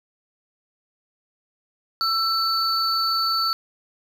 triangle tone pair together, 1334 / 4487 Hz, E6 / C#8, +20 / +20 cents, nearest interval octave + major sixth, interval 2100 cents, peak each -21 dBFS, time 2.01-3.53 s, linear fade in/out 0 ms, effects none

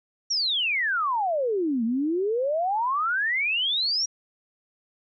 sine exponential two-way sweep, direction down then up, 5790 to 220 to 5790 Hz, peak -22 dBFS, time 0.3-4.06 s, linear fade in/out 10 ms, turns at 1.84 s, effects none

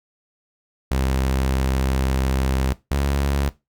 sawtooth tone pair in turn, 66 / 69.72 Hz, C2 / C#2, +16 / +11 cents, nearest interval minor second, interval 95 cents, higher second, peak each -15 dBFS, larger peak neither, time 0.91-2.73 / 2.91-3.49 s, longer first, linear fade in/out 0 ms, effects noise-tail reverb RT60 0.2 s tail -17 dB re dry

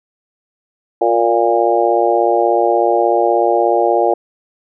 harmonic tone with a mistuned harmonic, 116.54 Hz, A#2, in tune, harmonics 3 / 4 / 5 / 6 / 7, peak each -17 / -17 / -17 / -17 / -17 dBFS, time 1.01-4.14 s, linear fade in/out 5 ms, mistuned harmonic 3, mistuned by +24 cents, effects none

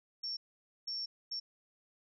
sine tone bursts at uneven times, 5460 Hz, F8, 40 cents flat, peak -36 dBFS, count 3, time 0.23-0.37 / 0.87-1.06 / 1.31-1.4 s, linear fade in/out 10 ms, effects none

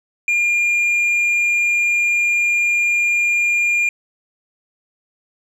sine tone with tanh clipping, 2408 Hz, D7, 43 cents sharp, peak -15 dBFS, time 0.28-3.89 s, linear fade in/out 2 ms, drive 4 dB, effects none

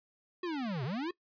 square linear two-way sweep, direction down then up, 370 to 118.6 to 370 Hz, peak -34 dBFS, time 0.43-1.11 s, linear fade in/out 5 ms, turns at 0.84 s, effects noise-tail reverb RT60 0.1 s tail -21 dB re dry + resampled to 11025 Hz

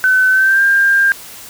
sine tone with pitch glide, 1517 to 1597 Hz, F#6 to G6, +43 to +32 cents, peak -8 dBFS, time 0.04-1.12 s, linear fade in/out 0 ms, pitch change +89 cents, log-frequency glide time 0.3-0.63 s, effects white hiss -34 dBFS RMS until 1.49 s

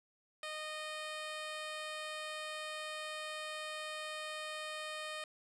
10% pulse tone with low-pass filter, 616 Hz, D#5, 17 cents flat, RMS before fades -43 dBFS, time 0.43-5.24 s, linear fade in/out 2 ms, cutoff 8500 Hz, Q 0.87, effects none

